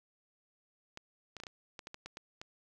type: clicks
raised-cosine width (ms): 0.2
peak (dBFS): -27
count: 11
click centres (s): 0.974 / 1.367 / 1.401 / 1.436 / 1.468 / 1.792 / 1.871 / 1.944 / 2.06 / 2.171 / 2.415
effects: none